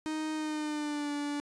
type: tone with pitch glide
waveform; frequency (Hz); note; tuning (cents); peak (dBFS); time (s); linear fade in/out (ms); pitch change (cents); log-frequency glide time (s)
45% pulse; 311.1 to 290.3; D#4 to D4; 0 to -20; -32; 0.06-1.4; 0; -120; 0.34-1.12
effects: resampled to 22050 Hz